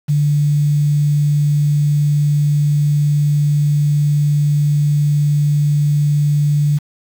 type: tone with quantisation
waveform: sine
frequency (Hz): 146.83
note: D3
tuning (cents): 0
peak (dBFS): -11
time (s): 0.08-6.79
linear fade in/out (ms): 20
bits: 6
effects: none